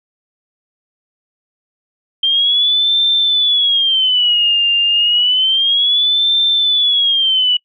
sine tone with vibrato, 3160 Hz, G7, 13 cents sharp, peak -10 dBFS, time 2.23-7.57 s, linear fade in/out 5 ms, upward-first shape sine, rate 0.3 Hz, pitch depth 210 cents each way, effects noise-tail reverb RT60 0.1 s tail -24 dB re dry

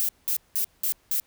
violet noise bursts, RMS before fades -25 dBFS, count 5, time 0-1.2 s, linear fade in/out 0 ms, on 88 ms, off 190 ms, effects pink hiss -63 dBFS RMS until 1.26 s

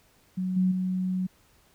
sine tone with level steps, 185 Hz, F#3, in tune, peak -26 / -20 / -25 dBFS, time 0.37-1.27 s, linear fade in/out 10 ms, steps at 0.56 / 0.71 s, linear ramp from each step 10 ms, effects pink hiss -62 dBFS RMS until 1.74 s

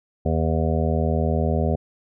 harmonic tone, 80 Hz, D#2, 49 cents sharp, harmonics 1 / 2 / 3 / 5 / 6 / 7 / 8 / 9, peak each -22 / -25 / -27 / -29 / -30 / -30 / -31 / -32 dBFS, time 0.25-1.76 s, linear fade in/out 10 ms, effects none

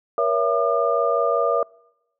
sine tone cluster, 475.1 / 560 / 666 / 1206 Hz, A#4 / C#5 / E5 / D6, +33 / +18 / +18 / +46 cents, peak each -23 dBFS, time 0.18-1.63 s, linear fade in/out 2 ms, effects noise-tail reverb RT60 0.9 s tail -26 dB re dry

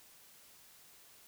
silence, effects white hiss -60 dBFS RMS until 1.27 s

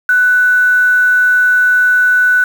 sine tone with quantisation, 1489 Hz, F#6, 11 cents sharp, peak -7 dBFS, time 0.09-2.44 s, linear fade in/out 2 ms, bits 5, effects none

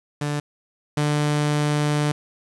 sawtooth tone pair in turn, 146.83 / 148.36 Hz, D3 / D3, 0 / +18 cents, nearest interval unison, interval 18 cents, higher second, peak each -19 / -15 dBFS, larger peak second, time 0.21-0.4 / 0.97-2.12 s, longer second, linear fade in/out 5 ms, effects resampled to 24000 Hz + 7-bit

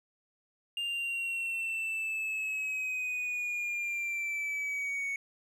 triangle linear sweep, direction down, 2808 to 2217 Hz, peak -30 dBFS, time 0.77-5.16 s, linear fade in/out 2 ms, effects none

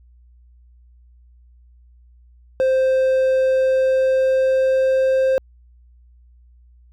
triangle tone with pitch glide, 523.3 to 526.9 Hz, C5 to C5, 0 to +12 cents, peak -12 dBFS, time 2.6-5.38 s, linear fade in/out 0 ms, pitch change +12 cents, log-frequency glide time 3.38-5.26 s, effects added 60 Hz sine -47 dBFS peak until 6.92 s

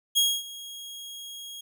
sawtooth tone with ADSR envelope, 3285 Hz, G#7, 20 cents flat, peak -15 dBFS, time 0.15-1.61 s, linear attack 26 ms, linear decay 250 ms, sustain -20 dB, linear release 6 ms, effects none

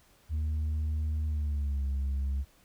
sine tone with pitch glide, 77 to 68.2 Hz, D#2 to C#2, -17 to -28 cents, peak -25 dBFS, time 0.29-2.45 s, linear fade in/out 50 ms, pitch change -211 cents, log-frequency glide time 1.26-1.84 s, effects tanh soft clip ceiling -27 dBFS + pink hiss -63 dBFS RMS until 2.64 s

